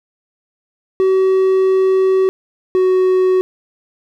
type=tone pair in turn; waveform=triangle; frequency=379.2 / 371.8 Hz; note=F#4 / F#4; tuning=+43 / +8 cents; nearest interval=unison; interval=35 cents; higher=first; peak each=-8 dBFS; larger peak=neither; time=1-2.29 / 2.75-3.41 s; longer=first; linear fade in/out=0 ms; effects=none